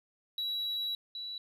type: tone pair in turn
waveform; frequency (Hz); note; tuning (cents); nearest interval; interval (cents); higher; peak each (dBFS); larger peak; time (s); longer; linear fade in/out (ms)
sine; 3903 / 3932; B7 / B7; -21 / -8; unison; 13; second; -29 / -37; first; 0.38-0.95 / 1.15-1.38; first; 2
effects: tanh soft clip ceiling -31 dBFS